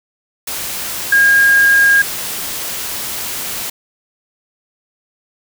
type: tone in noise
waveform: sine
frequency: 1624 Hz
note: G#6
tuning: 39 cents flat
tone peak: -7 dBFS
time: 1.12-2.02 s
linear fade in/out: 5 ms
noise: white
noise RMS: -23 dBFS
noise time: 0.47-3.7 s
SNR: +13 dB
effects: none